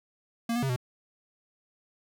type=tone with pitch steps; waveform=square; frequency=232.3 / 240.6 / 134.9 / 124.6 Hz; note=A#3 / B3 / C#3 / B2; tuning=-6 / -45 / -47 / +16 cents; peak=-27 dBFS; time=0.49-0.762 s; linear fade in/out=5 ms; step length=68 ms; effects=none